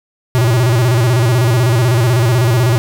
square tone with vibrato, 120.2 Hz, B2, 46 cents flat, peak -10 dBFS, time 0.35-2.78 s, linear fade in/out 0 ms, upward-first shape square, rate 16 Hz, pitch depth 110 cents each way, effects none

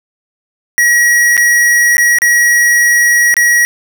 square tone with dropouts, 1910 Hz, A#6, 42 cents sharp, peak -7 dBFS, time 0.78-3.65 s, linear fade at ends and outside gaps 0 ms, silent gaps 1.368-1.377 / 1.969-1.981 / 2.186-2.219 / 3.341-3.367 s, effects none

